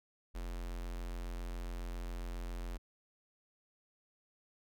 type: tone with notch filter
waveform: square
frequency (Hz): 43.65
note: F1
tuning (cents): 0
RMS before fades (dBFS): -41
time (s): 0.34-2.78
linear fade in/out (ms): 20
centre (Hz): 120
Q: 1.6
effects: none